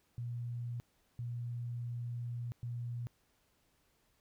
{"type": "tone bursts at uneven times", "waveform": "sine", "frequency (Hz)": 119.8, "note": "A#2", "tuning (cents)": 48, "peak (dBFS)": -37, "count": 3, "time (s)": [[0.18, 0.8], [1.19, 2.52], [2.63, 3.07]], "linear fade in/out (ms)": 0, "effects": ["pink hiss -74 dBFS RMS until 4.2 s"]}